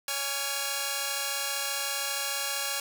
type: tone cluster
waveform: 5% pulse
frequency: 561 / 825 / 1385 Hz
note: C#5 / G#5 / F6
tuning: +21 / -12 / -15 cents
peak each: -22 dBFS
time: 0.08-2.8 s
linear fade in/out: 2 ms
effects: none